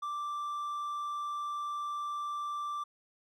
triangle tone, 1174.7 Hz, D6, in tune, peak -32 dBFS, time 0.02-2.84 s, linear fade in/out 10 ms, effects none

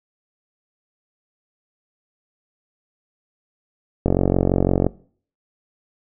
click train, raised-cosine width 2 ms, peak -3 dBFS, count 38, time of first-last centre 4.06-4.866 s, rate 45.9 Hz, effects noise-tail reverb RT60 0.5 s tail -21 dB re dry

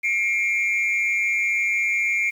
sine tone pair together, 2151 / 2355 Hz, C7 / D7, +47 / +4 cents, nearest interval major second, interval 157 cents, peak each -20 dBFS, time 0.03-2.31 s, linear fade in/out 20 ms, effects tanh soft clip ceiling -16 dBFS + 8-bit

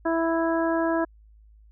harmonic tone, 329.6 Hz, E4, in tune, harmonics 1 / 2 / 3 / 4 / 5, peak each -24 / -26 / -30 / -35 / -33 dBFS, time 0.05-1.05 s, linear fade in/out 10 ms, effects added 53 Hz sine -50 dBFS peak until 1.71 s

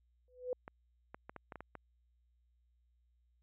sine tone with exponential growth, 500 Hz, B4, 21 cents sharp, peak -31 dBFS, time 0.28-0.53 s, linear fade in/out 1 ms, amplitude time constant 53 ms
clicks, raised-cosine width 0.5 ms, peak -30 dBFS, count 8, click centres 0.679 / 1.145 / 1.295 / 1.363 / 1.522 / 1.557 / 1.606 / 1.753 s
effects added 60 Hz sine -70 dBFS peak until 3.42 s + low-pass 2000 Hz 12 dB/octave

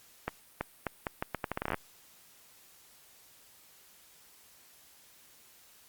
accelerating click train, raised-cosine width 0.5 ms, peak -16 dBFS, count 16, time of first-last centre 0.28-1.744 s, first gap 330 ms, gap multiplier 0.78, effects white hiss -59 dBFS RMS until 5.88 s + Opus 48 kbps

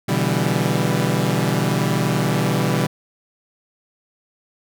sawtooth chord, E minor seventh, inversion second, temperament equal with one note detuned, 123.47 / 144.23 / 164.81 / 196 Hz, B2 / D3 / E3 / G3, 0 / -31 / 0 / 0 cents, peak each -19 dBFS, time 0.08-2.87 s, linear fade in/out 10 ms, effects none

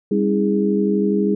sine tone cluster, 199.7 / 272.1 / 320.4 / 412.5 Hz, G3 / C#4 / E4 / G#4, +32 / -32 / -49 / -12 cents, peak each -18 / -27 / -22 / -20 dBFS, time 0.11-1.35 s, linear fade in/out 5 ms, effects none

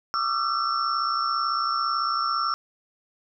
sine tone cluster, 1158 / 1216 / 1350 / 5440 Hz, D6 / D#6 / E6 / F8, -25 / -40 / +41 / -46 cents, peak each -31 / -29 / -25 / -31 dBFS, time 0.14-2.54 s, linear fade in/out 0 ms, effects none

